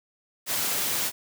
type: high-pass noise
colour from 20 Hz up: white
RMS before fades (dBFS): -27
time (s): 0.46-1.12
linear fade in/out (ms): 50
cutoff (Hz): 100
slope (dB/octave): 96
effects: none